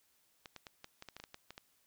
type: clicks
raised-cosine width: 0.2 ms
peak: -30 dBFS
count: 12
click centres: 0.458 / 0.563 / 0.668 / 0.844 / 1.024 / 1.087 / 1.166 / 1.2 / 1.239 / 1.344 / 1.506 / 1.579 s
effects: white hiss -73 dBFS RMS until 1.86 s